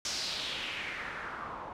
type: noise with low-pass filter sweep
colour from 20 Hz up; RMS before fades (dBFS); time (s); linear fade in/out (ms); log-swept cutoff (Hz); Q
white; -38; 0.05-1.73; 2; 5700 to 900; 3
effects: none